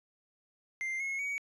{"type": "tone with pitch steps", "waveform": "triangle", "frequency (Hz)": [2093, 2172, 2254], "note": ["C7", "C#7", "C#7"], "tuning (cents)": [0, -36, 28], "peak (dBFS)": -31, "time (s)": [0.81, 1.38], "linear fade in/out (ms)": 0, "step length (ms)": 190, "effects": ["resampled to 24000 Hz"]}